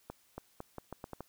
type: accelerating click train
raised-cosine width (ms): 1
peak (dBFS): -27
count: 8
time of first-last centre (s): 0.1-1.206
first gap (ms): 280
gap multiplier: 0.8
effects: white hiss -68 dBFS RMS until 1.28 s